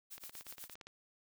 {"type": "noise with tremolo", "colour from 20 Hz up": "blue", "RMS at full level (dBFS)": -47, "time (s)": [0.1, 0.75], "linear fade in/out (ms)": 20, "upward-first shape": "triangle", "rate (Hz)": 8.1, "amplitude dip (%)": 100}
{"type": "click train", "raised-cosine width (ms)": 0.2, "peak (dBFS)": -32, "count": 13, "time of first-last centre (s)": [0.18, 0.87], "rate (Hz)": 17.4}
{"effects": []}